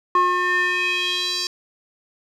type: tone with band-pass filter sweep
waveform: square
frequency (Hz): 360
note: F#4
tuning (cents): -47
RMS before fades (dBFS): -21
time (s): 0.15-1.47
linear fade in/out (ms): 2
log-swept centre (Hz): 1100 to 5000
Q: 3.9
effects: none